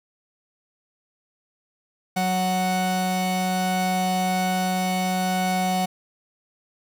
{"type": "tone pair together", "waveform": "45% pulse", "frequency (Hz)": [185, 739.4], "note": ["F#3", "F#5"], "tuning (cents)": [0, -1], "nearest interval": "2 octaves", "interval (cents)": 2399, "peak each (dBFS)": -24, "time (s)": [2.16, 5.86], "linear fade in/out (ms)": 10, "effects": []}